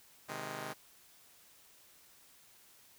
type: chord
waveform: 5% pulse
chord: Ab major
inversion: first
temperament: just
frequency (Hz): 129.78 / 155.74 / 207.7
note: C3 / Eb3 / Ab3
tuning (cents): -14 / +2 / 0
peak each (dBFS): -34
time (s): 0.28-0.74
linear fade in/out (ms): 20
effects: white hiss -62 dBFS RMS until 2.98 s